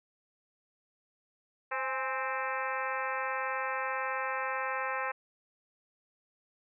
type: harmonic tone with a mistuned harmonic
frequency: 261.6 Hz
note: C4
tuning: in tune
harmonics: 2 / 3 / 4 / 5 / 6 / 7 / 8 / 9 / 10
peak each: -39 / -39 / -37 / -39 / -40 / -39 / -45 / -44 / -45 dBFS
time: 1.71-5.12 s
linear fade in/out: 10 ms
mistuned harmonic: 3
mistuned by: +74 cents
effects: none